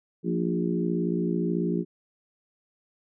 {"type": "harmonic tone with a mistuned harmonic", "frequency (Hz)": 58.27, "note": "A#1", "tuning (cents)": 0, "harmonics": [3, 4, 5, 6, 7], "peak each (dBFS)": [-27, -32, -32, -30, -33], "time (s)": [0.23, 1.85], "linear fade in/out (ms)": 50, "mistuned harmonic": 4, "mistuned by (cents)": -34, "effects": []}